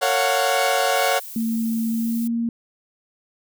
sawtooth chord, Gb major seventh, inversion first, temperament equal with one note detuned, 455 / 554.4 / 698.5 / 740 Hz, Bb4 / Db5 / F5 / Gb5, -42 / 0 / 0 / 0 cents, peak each -23 / -18 / -21 / -18 dBFS, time 0.01-1.2 s, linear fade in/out 20 ms
violet noise, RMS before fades -36 dBFS, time 0.95-2.28 s, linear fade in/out 10 ms
sine tone with pitch glide, 226.5 to 232.3 Hz, A#3 to A#3, -50 to -6 cents, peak -20 dBFS, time 1.36-2.49 s, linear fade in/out 2 ms, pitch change +44 cents, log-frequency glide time 1.89-2.27 s
effects none

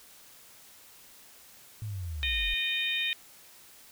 sine linear sweep, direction down, 111.1 to 38.89 Hz, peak -33 dBFS, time 1.82-2.54 s, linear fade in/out 0 ms
harmonic tone, 614 Hz, D#5, 23 cents flat, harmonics 3 / 4 / 5 / 6, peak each -36 / -31 / -35 / -32 dBFS, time 2.23-3.13 s, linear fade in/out 0 ms
effects white hiss -54 dBFS RMS until 3.91 s

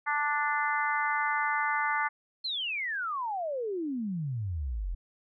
harmonic tone, 293.7 Hz, D4, in tune, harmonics 3 / 4 / 5 / 6 / 7, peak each -31 / -32 / -33 / -34 / -34 dBFS, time 0.06-2.09 s, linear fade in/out 20 ms
sine exponential sweep, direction down, 4292 to 39.83 Hz, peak -30 dBFS, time 2.44-4.95 s, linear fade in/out 10 ms
effects none

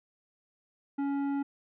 sine tone with tanh clipping, 280 Hz, C#4, 18 cents sharp, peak -30 dBFS, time 0.98-1.43 s, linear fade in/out 10 ms, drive 11 dB, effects none

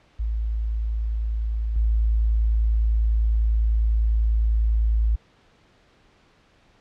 sine tone with level steps, 55 Hz, A1, in tune, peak -22 / -17 dBFS, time 0.19-5.16 s, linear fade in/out 10 ms, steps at 1.76 s, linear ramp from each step 2 ms, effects pink hiss -58 dBFS RMS until 6.8 s + low-pass 4000 Hz 12 dB/octave

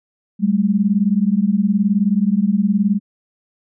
sine beating tone pair, 193.4 / 212.4 Hz, G3 / G#3, -23 / +39 cents, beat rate 19 Hz, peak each -16 dBFS, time 0.39-3 s, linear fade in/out 50 ms, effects none

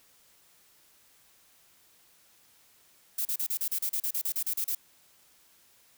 violet noise bursts, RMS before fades -30 dBFS, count 15, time 3.18-4.75 s, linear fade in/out 5 ms, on 72 ms, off 35 ms, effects white hiss -62 dBFS RMS until 5.97 s

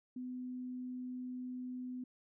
sine tone, 251.7 Hz, B3, 33 cents sharp, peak -40 dBFS, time 0.16-2.04 s, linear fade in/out 5 ms, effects none

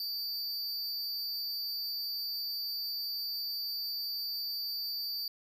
square tone with amplitude modulation, 4651 Hz, D8, 18 cents flat, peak -31 dBFS, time 0-5.28 s, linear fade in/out 2 ms, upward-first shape sine, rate 232 Hz, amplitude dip 80%, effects none

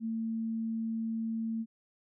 sine tone, 225 Hz, A3, 39 cents sharp, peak -31 dBFS, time 0-1.66 s, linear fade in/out 50 ms, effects none

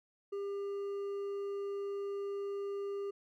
triangle tone with hard clipping, 399.9 Hz, G4, 35 cents sharp, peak -37 dBFS, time 0.32-3.11 s, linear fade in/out 10 ms, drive 7 dB, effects none

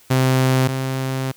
sawtooth tone pair in turn, 130.3 / 132.12 Hz, C3 / C3, -7 / +17 cents, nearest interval unison, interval 24 cents, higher second, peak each -10 / -17 dBFS, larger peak first, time 0.1-0.68 / 0.68-1.32 s, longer second, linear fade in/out 10 ms, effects white hiss -51 dBFS RMS until 1.36 s

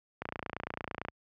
click train, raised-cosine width 0.5 ms, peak -20 dBFS, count 26, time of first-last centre 0.22-1.085 s, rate 28.9 Hz, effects high-pass 60 Hz 12 dB/octave

